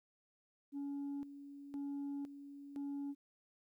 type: tone with tremolo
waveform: sine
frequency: 282.1 Hz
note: C#4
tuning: 30 cents sharp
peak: -37 dBFS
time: 0.72-3.15 s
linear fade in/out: 50 ms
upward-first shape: square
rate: 0.98 Hz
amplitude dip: 75%
effects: tanh soft clip ceiling -38 dBFS + 13-bit